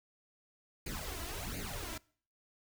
pink noise with flanger, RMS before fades -41 dBFS, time 0.86-1.98 s, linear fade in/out 5 ms, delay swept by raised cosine 0.44 to 3.04 ms, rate 1.4 Hz, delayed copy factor +0.8, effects noise-tail reverb RT60 0.5 s tail -24 dB re dry

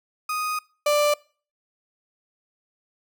35% pulse tone pair in turn, 1244.5 / 589.9 Hz, D#6 / D5, 0 / +8 cents, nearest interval octave + minor second, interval 1292 cents, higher first, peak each -23 / -16 dBFS, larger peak second, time 0.29-0.59 / 0.86-1.14 s, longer first, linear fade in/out 5 ms, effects noise-tail reverb RT60 0.4 s tail -24 dB re dry

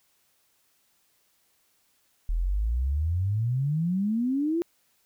sine exponential sweep, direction up, 39 to 349.2 Hz, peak -23 dBFS, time 2.29-4.62 s, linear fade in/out 0 ms, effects white hiss -68 dBFS RMS until 5.05 s

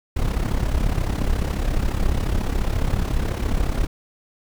brown noise with amplitude modulation, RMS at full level -18 dBFS, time 0.16-3.87 s, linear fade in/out 10 ms, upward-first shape sine, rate 34.3 Hz, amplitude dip 70%, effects none

